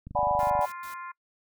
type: click train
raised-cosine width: 5 ms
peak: -28 dBFS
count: 14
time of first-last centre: 0.07-0.592 s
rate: 24.9 Hz
type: chord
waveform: sine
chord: G# half-diminished seventh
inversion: second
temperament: equal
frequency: 587.3 / 740 / 830.6 / 987.8 Hz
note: D5 / F#5 / G#5 / B5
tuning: 0 / 0 / 0 / 0 cents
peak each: -28 dBFS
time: 0.15-0.66 s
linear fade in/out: 10 ms
type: noise bursts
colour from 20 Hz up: white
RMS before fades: -48 dBFS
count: 3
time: 0.39-0.94 s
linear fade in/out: 2 ms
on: 110 ms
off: 110 ms
type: harmonic tone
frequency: 349.2 Hz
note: F4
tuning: in tune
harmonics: 3 / 4 / 5 / 6 / 7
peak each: -38 / -44 / -48 / -50 / -53 dBFS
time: 0.39-1.12 s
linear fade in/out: 10 ms
effects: noise-tail reverb RT60 0.1 s tail -23 dB re dry